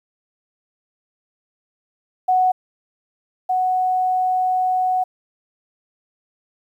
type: tone pair in turn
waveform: sine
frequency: 740 / 740 Hz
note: F#5 / F#5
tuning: 0 / 0 cents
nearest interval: unison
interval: 0 cents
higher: neither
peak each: -13 / -16 dBFS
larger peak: first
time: 2.28-2.52 / 3.49-5.04 s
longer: second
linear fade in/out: 10 ms
effects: 9-bit